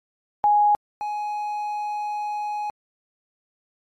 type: tone pair in turn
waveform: sine / triangle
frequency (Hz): 830.6 / 836.4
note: G#5 / G#5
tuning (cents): 0 / +12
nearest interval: unison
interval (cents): 12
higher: second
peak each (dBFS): -14 / -23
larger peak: first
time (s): 0.44-0.75 / 1.01-2.7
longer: second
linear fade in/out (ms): 0
effects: MP3 64 kbps